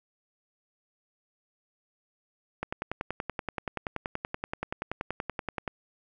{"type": "click train", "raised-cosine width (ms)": 0.5, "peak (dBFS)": -16, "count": 33, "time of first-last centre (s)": [2.63, 5.678], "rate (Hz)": 10.5, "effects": []}